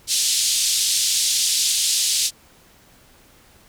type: band-pass noise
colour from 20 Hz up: pink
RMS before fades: -20 dBFS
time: 0.07-2.31 s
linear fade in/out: 50 ms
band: 3600 to 10000 Hz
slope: 24 dB/octave
effects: pink hiss -52 dBFS RMS until 3.68 s